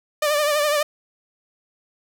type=tone with vibrato; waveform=sawtooth; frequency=594 Hz; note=D5; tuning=20 cents sharp; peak=-14 dBFS; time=0.22-0.83 s; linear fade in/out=5 ms; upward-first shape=triangle; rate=12 Hz; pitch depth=63 cents each way; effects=none